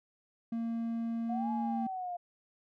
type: tone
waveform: triangle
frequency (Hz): 230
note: A#3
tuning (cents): -23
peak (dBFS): -30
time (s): 0.52-1.87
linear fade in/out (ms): 5
type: linear two-way sweep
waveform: sine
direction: up then down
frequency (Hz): 698 to 851 to 698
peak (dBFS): -35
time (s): 1.29-2.17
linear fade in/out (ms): 10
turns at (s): 1.51
effects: none